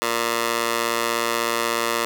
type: tone with high-pass filter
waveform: 15% pulse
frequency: 116.54 Hz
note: A#2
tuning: in tune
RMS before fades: -23 dBFS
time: 0.02-2.05 s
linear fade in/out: 0 ms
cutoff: 680 Hz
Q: 0.83
effects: none

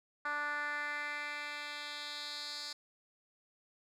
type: tone with band-pass filter sweep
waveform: 10% pulse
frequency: 293.7 Hz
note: D4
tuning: in tune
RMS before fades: -40 dBFS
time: 0.25-2.73 s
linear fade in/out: 5 ms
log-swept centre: 1400 to 4900 Hz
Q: 2.6
effects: none

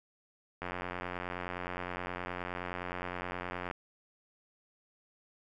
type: click train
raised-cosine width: 0.5 ms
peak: -22 dBFS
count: 278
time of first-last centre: 0.62-3.712 s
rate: 89.6 Hz
effects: none

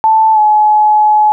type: tone with pitch glide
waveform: sine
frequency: 880 to 849.5 Hz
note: A5 to G#5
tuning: 0 to +39 cents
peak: -5 dBFS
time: 0.04-1.32 s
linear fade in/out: 0 ms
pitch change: -61 cents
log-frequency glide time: 0.33-0.39 s
effects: none

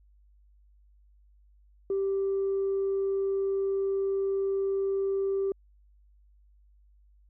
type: tone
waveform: sine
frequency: 390.8 Hz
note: G4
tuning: 5 cents flat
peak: -24 dBFS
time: 1.9-5.52 s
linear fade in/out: 2 ms
effects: tanh soft clip ceiling -22 dBFS + added 50 Hz sine -57 dBFS peak until 7.29 s

